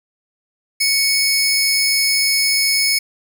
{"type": "tone pair together", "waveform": "sawtooth", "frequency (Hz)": [2217, 5150], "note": ["C#7", "E8"], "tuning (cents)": [0, -41], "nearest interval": "octave + minor third", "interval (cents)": 1459, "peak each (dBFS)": -14, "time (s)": [0.8, 2.99], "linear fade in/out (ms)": 10, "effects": []}